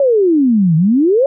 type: exponential two-way sweep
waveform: sine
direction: down then up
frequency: 573 to 153.3 to 573 Hz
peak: -8 dBFS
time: 0-1.26 s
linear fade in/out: 2 ms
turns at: 0.76 s
effects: none